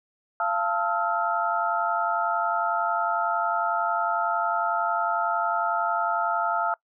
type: tone cluster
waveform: sine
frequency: 688 / 883 / 1289 / 1380 Hz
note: F5 / A5 / E6 / F6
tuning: -26 / +6 / -39 / -21 cents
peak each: -28 dBFS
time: 0.4-6.74 s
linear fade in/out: 2 ms
effects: noise-tail reverb RT60 0.1 s tail -23 dB re dry